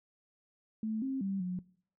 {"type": "tone with pitch steps", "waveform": "sine", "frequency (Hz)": [218.7, 267, 194.9, 181.2], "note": ["A3", "C4", "G3", "F#3"], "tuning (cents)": [-10, 35, -10, -36], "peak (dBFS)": -32, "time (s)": [0.83, 1.59], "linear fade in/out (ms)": 2, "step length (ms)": 190, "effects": ["noise-tail reverb RT60 0.6 s tail -22 dB re dry"]}